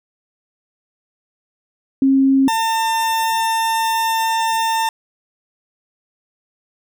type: tone pair in turn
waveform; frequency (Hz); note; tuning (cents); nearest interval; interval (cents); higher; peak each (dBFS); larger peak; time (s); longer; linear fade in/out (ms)
sine / 40% pulse; 269.5 / 900.5; C#4 / A5; -49 / +40; octave + major sixth; 2089; second; -10 / -15; first; 2.02-2.48 / 2.48-4.89; second; 2
effects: none